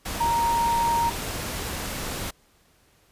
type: tone in noise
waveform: sine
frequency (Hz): 932.3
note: A#5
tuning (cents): 0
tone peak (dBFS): -20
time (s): 0.2-1.1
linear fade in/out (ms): 10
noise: pink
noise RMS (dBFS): -31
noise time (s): 0.05-2.31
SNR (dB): +8
effects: pink hiss -61 dBFS RMS until 3.11 s + resampled to 32000 Hz